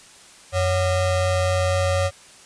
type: ring-modulated tone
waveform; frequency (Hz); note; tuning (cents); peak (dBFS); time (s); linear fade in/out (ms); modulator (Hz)
square; 323.4; E4; -33; -16; 0.52-2.11; 50; 233
effects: white hiss -47 dBFS RMS until 2.45 s + resampled to 22050 Hz